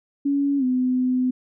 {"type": "tone with pitch glide", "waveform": "sine", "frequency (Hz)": [281.5, 253.7], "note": ["C#4", "B3"], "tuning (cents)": [27, 47], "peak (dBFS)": -18, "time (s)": [0.25, 1.31], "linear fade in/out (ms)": 10, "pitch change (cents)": -180, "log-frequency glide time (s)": [0.58, 0.64], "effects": []}